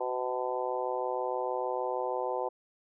harmonic tone with a mistuned harmonic, 126.4 Hz, B2, 41 cents sharp, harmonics 3 / 4 / 5 / 6 / 7 / 8, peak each -37 / -34 / -38 / -38 / -36 / -41 dBFS, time 0-2.49 s, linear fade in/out 10 ms, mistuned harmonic 3, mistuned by -21 cents, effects none

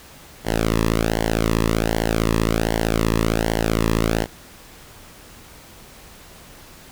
sawtooth tone with flanger, 55.4 Hz, A1, 13 cents sharp, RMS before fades -20 dBFS, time 0.44-4.27 s, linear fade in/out 50 ms, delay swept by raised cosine 0.79 to 1.36 ms, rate 1.3 Hz, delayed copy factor -0.9, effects pink hiss -44 dBFS RMS until 6.91 s

